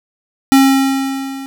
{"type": "tone with level ramp", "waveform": "square", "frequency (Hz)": 270.1, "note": "C#4", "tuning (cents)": -45, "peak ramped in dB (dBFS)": [-5, -26], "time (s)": [0.52, 1.46], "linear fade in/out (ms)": 0, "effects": []}